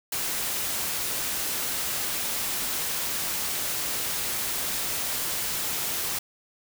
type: noise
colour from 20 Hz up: white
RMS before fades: -29 dBFS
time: 0.12-6.19 s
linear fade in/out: 5 ms
effects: none